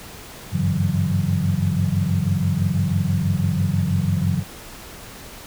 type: tone cluster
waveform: sine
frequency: 94.5 / 100.6 / 141.8 / 165 / 185.4 Hz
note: F#2 / G2 / C#3 / E3 / F#3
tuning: +37 / +45 / +40 / +2 / +4 cents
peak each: -24 dBFS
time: 0.51-4.44 s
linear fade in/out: 50 ms
effects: pink hiss -39 dBFS RMS until 5.46 s